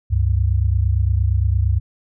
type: tone pair together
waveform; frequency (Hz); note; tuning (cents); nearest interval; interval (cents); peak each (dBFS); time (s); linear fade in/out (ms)
sine; 69.3 / 98; C#2 / G2; 0 / 0; tritone; 600; -17; 0.1-1.8; 20
effects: none